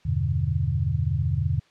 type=chord; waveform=sine; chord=E minor seventh; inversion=none; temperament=equal; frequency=82.41 / 98 / 123.47 / 146.83 Hz; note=E2 / G2 / B2 / D3; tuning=0 / 0 / 0 / 0 cents; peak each=-27 dBFS; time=0.05-1.6 s; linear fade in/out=10 ms; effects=white hiss -60 dBFS RMS until 1.7 s + low-pass 4000 Hz 12 dB/octave